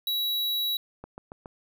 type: tone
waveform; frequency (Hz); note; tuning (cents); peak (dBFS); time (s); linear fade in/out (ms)
square; 3900; B7; -23; -26; 0.07-0.77; 2
type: click train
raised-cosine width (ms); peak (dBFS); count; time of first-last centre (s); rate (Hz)
1; -26; 4; 1.04-1.458; 7.17
effects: none